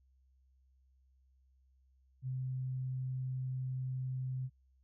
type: tone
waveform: sine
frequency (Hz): 129.4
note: C3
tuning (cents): -19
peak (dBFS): -35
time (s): 2.22-4.5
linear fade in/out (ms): 50
effects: added 65 Hz sine -66 dBFS peak until 4.83 s